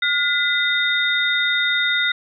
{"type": "tone cluster", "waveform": "sine", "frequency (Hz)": [1431, 2009, 3684], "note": ["F6", "B6", "A#7"], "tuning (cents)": [42, 29, -21], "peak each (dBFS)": -21, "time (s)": [0.02, 2.12], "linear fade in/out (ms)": 5, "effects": []}